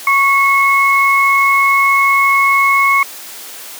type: tone pair together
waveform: sine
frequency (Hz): 1108.7 / 2184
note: C#6 / C#7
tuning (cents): 0 / -26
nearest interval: octave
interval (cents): 1174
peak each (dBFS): -11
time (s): 0.07-3.03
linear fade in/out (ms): 2
effects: white hiss -31 dBFS RMS until 3.79 s + high-pass 300 Hz 12 dB/octave